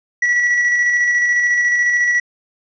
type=tone with tremolo; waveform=triangle; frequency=1941 Hz; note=B6; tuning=31 cents flat; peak=-10 dBFS; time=0.22-2.2 s; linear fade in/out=5 ms; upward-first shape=square; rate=14 Hz; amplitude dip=25%; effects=resampled to 16000 Hz